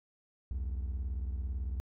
triangle beating tone pair, 63 / 81 Hz, B1 / E2, +35 / -30 cents, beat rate 18 Hz, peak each -31 / -38 dBFS, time 0.51-1.8 s, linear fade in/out 0 ms, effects tanh soft clip ceiling -27 dBFS

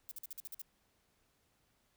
violet noise bursts, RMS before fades -45 dBFS, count 8, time 0.09-0.617 s, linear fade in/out 0 ms, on 23 ms, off 49 ms, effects pink hiss -75 dBFS RMS until 1.96 s

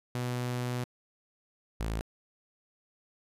sawtooth tone pair in turn, 123.47 / 55 Hz, B2 / A1, 0 / 0 cents, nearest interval octave + major second, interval 1400 cents, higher first, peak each -27 dBFS, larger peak neither, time 0.15-0.84 / 1.8-2.01 s, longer first, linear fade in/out 0 ms, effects resampled to 32000 Hz

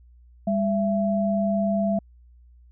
sine tone pair together, 200.6 / 669 Hz, G3 / E5, +40 / +25 cents, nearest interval octave + major sixth, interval 2085 cents, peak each -22 / -24 dBFS, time 0.47-1.99 s, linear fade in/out 5 ms, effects added 60 Hz sine -49 dBFS peak until 2.71 s

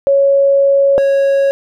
sine / triangle tone pair in turn, 554.4 / 551.4 Hz, C#5 / C#5, 0 / -9 cents, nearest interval unison, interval 9 cents, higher first, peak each -7 dBFS, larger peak neither, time 0.07-0.98 / 0.98-1.51 s, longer first, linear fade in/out 0 ms, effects none

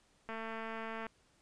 click train, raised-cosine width 0.5 ms, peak -28 dBFS, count 175, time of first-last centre 0.29-1.067 s, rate 224 Hz, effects pink hiss -70 dBFS RMS until 1.41 s + resampled to 22050 Hz

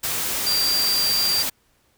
sine tone in noise, 4726 Hz, D8, 10 cents sharp, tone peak -19 dBFS, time 0.46-1.43 s, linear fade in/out 10 ms, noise white, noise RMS -25 dBFS, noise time 0.03-1.5 s, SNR +3 dB, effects pink hiss -63 dBFS RMS until 1.97 s

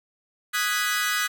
sawtooth chord, G# minor seventh, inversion second, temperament equal, 1244.5 / 1480 / 1661.2 / 1975.5 Hz, D#6 / F#6 / G#6 / B6, 0 / 0 / 0 / 0 cents, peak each -25 dBFS, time 0.53-1.28 s, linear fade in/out 20 ms, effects none

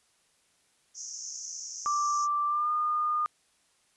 white band-pass noise, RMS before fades -40 dBFS, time 0.94-2.28 s, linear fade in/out 50 ms, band 5500 to 6700 Hz, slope 96 dB/octave
sine tone with pitch glide, 1174.7 to 1218.9 Hz, D6 to D#6, 0 to -36 cents, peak -25 dBFS, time 1.86-3.26 s, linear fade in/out 0 ms, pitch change +64 cents, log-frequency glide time 2.47-2.71 s
effects white hiss -68 dBFS RMS until 3.96 s + resampled to 24000 Hz

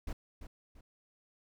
brown noise with echo, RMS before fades -37 dBFS, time 0.07-0.13 s, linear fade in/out 5 ms, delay 340 ms, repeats 2, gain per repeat -9 dB, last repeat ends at 0.81 s, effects none

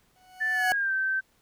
40% pulse tone with exponential growth, 740 Hz, F#5, in tune, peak -21 dBFS, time 0.16-0.72 s, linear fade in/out 0 ms, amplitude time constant 120 ms
sine tone with pitch glide, 1760 to 1550 Hz, A6 to G6, 0 to -20 cents, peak -24 dBFS, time 0.4-1.21 s, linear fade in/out 20 ms, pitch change -220 cents, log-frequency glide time 0.53-0.93 s
effects pink hiss -66 dBFS RMS until 1.41 s

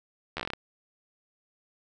slowing click train, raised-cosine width 0.3 ms, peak -16 dBFS, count 9, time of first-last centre 0.37-0.535 s, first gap 12 ms, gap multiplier 1.15, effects none

